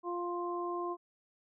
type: harmonic tone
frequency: 349.9 Hz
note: F4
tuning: 3 cents sharp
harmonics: 1 / 2 / 3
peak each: -36 / -42 / -38 dBFS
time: 0.03-0.97 s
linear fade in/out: 50 ms
effects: none